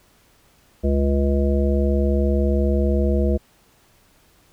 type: harmonic tone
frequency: 69.8 Hz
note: C#2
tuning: 13 cents sharp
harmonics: 1 / 3 / 5 / 7 / 9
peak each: -18 / -23 / -25 / -26 / -28 dBFS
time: 0.83-3.38 s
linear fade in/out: 20 ms
effects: pink hiss -57 dBFS RMS until 4.52 s